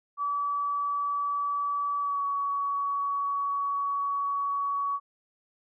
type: tone with pitch glide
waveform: sine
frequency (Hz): 1148 to 1127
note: D6 to C#6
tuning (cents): -40 to +28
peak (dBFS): -26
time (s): 0.17-5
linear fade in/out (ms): 50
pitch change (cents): -32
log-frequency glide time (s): 2-2.22
effects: none